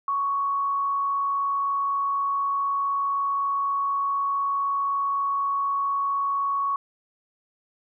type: tone with frequency modulation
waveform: sine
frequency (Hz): 1114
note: C#6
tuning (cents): +8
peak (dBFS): -22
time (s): 0.08-6.76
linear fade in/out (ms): 2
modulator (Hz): 59.4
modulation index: 0.23
effects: none